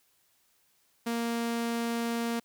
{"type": "tone", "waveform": "sawtooth", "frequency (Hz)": 233.1, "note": "A#3", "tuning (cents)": 0, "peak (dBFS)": -25, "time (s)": [1.06, 2.4], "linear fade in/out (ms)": 10, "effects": ["white hiss -69 dBFS RMS until 2.44 s"]}